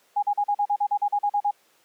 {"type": "tone bursts", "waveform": "sine", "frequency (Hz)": 821, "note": "G#5", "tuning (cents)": -20, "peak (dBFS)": -19, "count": 13, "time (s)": [0.16, 1.511], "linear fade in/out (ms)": 10, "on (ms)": 67, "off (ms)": 40, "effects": ["pink hiss -61 dBFS RMS until 1.84 s", "high-pass 400 Hz 12 dB/octave"]}